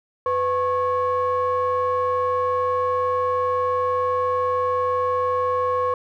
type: ring-modulated tone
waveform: triangle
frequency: 295.7 Hz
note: D4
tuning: 12 cents sharp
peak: -14 dBFS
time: 0.26-5.94 s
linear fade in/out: 2 ms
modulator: 797 Hz
effects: none